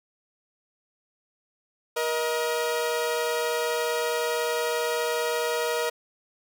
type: tone pair together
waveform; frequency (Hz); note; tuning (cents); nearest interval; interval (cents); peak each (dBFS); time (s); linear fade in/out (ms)
sawtooth; 475.4 / 630; A#4 / D#5; +34 / +21; perfect fourth; 487; -22 / -26; 1.96-5.9; 10
effects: none

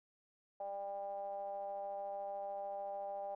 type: ring-modulated tone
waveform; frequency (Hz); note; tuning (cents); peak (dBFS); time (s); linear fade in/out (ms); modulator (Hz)
triangle; 100.4; G2; +42; -35; 0.6-3.35; 5; 696
effects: none

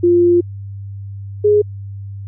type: tone pair in turn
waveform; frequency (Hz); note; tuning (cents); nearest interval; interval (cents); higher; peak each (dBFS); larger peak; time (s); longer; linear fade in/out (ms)
sine; 348.7 / 417; F4 / G#4; -3 / +7; minor third; 310; second; -8; neither; 0.03-0.41 / 1.44-1.62; first; 10
effects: added 99 Hz sine -26 dBFS peak until 2.27 s

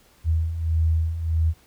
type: beating tone pair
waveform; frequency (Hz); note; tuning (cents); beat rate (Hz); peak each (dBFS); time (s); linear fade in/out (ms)
sine; 79.7 / 81.3; D#2 / E2; +42 / -23; 1.6; -26 / -20; 0.24-1.54; 50
effects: pink hiss -57 dBFS RMS until 1.66 s

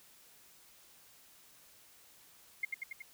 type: tone with echo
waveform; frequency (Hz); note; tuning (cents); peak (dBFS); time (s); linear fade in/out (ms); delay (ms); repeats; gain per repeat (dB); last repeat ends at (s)
sine; 2125; C7; +26; -30; 2.63-2.65; 5; 93; 4; -3; 3.022
effects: white hiss -61 dBFS RMS until 3.13 s

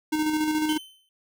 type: tone with tremolo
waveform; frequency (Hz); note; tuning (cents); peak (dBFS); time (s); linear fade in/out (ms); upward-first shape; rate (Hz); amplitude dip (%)
square; 308.1; D#4; -17; -22; 0.12-0.78; 10; square; 14; 35
type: tone with exponential decay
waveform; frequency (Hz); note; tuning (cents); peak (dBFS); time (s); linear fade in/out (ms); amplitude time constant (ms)
45% pulse; 3069; G7; -37; -28; 0.69-1.09; 1; 85
effects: none

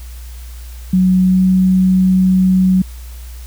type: tone with pitch glide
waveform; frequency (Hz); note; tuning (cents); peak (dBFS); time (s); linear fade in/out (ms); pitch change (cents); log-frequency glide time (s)
sine; 185 to 186.29; F#3 to F#3; 0 to +12; -8; 0.93-2.82; 5; +12; 1.26-1.41
effects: added 60 Hz sine -28 dBFS peak until 3.46 s + white hiss -42 dBFS RMS until 3.46 s

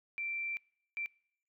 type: tone bursts at uneven times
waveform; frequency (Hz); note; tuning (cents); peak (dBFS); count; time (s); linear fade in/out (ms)
sine; 2349; D7; 0; -35; 2; 0.18-0.57 / 0.97-1.06; 0
effects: noise-tail reverb RT60 0.7 s tail -25 dB re dry

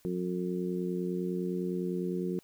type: harmonic tone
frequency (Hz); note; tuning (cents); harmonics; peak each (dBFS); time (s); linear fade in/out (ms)
89.9; F#2; -49; 2 / 3 / 4 / 5; -33 / -40 / -34 / -40; 0.05-2.39; 0
effects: white hiss -64 dBFS RMS until 2.43 s

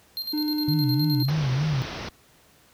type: tone with tremolo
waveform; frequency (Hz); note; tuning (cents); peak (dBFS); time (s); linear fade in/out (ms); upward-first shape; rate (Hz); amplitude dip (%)
square; 4186; C8; 0; -28; 0.17-1.3; 0; square; 9.7; 65
type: tone with pitch glide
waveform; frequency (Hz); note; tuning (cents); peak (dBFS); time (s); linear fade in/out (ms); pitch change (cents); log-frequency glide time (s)
triangle; 301.7 to 299.4; D4 to D4; +47 to +33; -22; 0.33-1.23; 5; -14; 0.51-0.9
type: tone with vibrato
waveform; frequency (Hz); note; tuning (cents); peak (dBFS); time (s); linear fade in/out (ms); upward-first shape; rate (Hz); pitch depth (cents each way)
sine; 141.4; C#3; +35; -21; 0.68-1.82; 0; sine; 3.3; 180
type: low-pass noise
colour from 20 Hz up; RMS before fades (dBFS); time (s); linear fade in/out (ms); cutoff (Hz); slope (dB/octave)
pink; -34; 1.28-2.09; 5; 5900; 96
effects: pink hiss -57 dBFS RMS until 2.73 s + high-pass 60 Hz 12 dB/octave

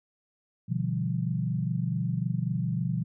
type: chord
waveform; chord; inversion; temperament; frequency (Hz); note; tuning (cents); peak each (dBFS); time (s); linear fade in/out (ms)
sine; G dominant seventh; first; equal with one note detuned; 123.47 / 146.83 / 170.82 / 196; B2 / D3 / F3 / G3; 0 / 0 / -38 / 0; -30 / -33 / -30 / -36; 0.68-3.04; 20
effects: none

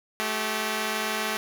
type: tone pair together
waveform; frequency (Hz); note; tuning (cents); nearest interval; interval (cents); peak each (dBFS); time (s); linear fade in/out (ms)
5% pulse; 217 / 386.6; A3 / G4; -24 / -24; minor seventh; 1000; -17 / -19; 0.2-1.37; 0
effects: none

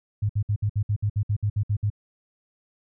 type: tone bursts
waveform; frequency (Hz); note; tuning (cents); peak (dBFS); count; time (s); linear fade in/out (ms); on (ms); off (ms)
sine; 103.83; G#2; 0; -20; 13; 0.22-1.902; 10; 74; 60
effects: none

